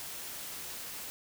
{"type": "noise", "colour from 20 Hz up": "white", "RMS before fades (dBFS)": -42, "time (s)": [0, 1.1], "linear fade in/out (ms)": 0, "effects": []}